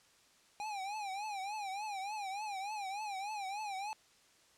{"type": "tone with vibrato", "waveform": "square", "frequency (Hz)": 810, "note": "G#5", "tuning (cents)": -43, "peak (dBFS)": -39, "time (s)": [0.6, 3.93], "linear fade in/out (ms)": 0, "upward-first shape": "triangle", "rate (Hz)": 3.4, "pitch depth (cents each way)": 140, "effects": ["white hiss -66 dBFS RMS until 4.57 s", "low-pass 8000 Hz 12 dB/octave"]}